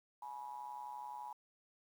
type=ring-modulated tone; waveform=triangle; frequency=65.8 Hz; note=C2; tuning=10 cents sharp; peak=-39 dBFS; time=0.22-1.33 s; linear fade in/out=5 ms; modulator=909 Hz; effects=11-bit